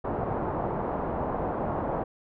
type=low-pass noise; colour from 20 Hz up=white; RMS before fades=-30 dBFS; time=0.04-2.04 s; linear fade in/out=10 ms; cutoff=930 Hz; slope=24 dB/octave; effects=none